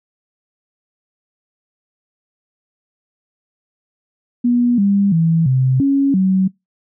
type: tone with pitch steps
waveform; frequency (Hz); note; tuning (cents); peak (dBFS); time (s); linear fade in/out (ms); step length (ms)
sine; 242.2 / 199.6 / 164.1 / 130.2 / 276.5 / 189; B3 / G3 / E3 / C3 / C#4 / F#3; -34 / +32 / -8 / -8 / -4 / +37; -11; 4.44-6.48; 10; 340
effects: noise-tail reverb RT60 0.2 s tail -25 dB re dry